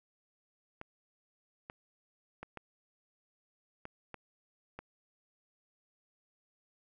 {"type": "clicks", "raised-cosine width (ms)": 0.5, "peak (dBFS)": -28, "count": 7, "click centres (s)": [0.814, 1.699, 2.43, 2.573, 3.854, 4.143, 4.79], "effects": []}